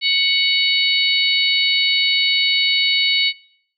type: harmonic tone with a mistuned harmonic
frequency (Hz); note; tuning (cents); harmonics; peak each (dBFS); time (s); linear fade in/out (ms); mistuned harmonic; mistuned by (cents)
740; F#5; 0; 3 / 4 / 5 / 6; -20 / -20 / -20 / -20; 0.01-3.33; 50; 5; +49
effects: noise-tail reverb RT60 0.7 s tail -23 dB re dry